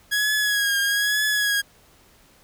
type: tone with vibrato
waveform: sawtooth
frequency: 1661.2 Hz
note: G#6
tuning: in tune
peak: -16 dBFS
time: 0.11-1.62 s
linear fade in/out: 20 ms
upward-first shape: triangle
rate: 1.1 Hz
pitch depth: 54 cents each way
effects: pink hiss -55 dBFS RMS until 2.43 s